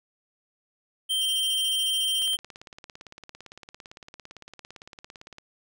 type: tone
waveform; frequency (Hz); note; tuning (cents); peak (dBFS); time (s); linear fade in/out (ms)
square; 3136; G7; 0; -24; 1.09-2.37; 20
type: tone bursts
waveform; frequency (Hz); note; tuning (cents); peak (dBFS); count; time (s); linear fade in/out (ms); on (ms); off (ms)
sawtooth; 2858; F7; +39; -32; 15; 1.21-2.265; 5; 47; 25
type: click train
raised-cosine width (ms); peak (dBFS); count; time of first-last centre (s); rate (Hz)
0.2; -26; 57; 2.22-5.384; 17.7
effects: none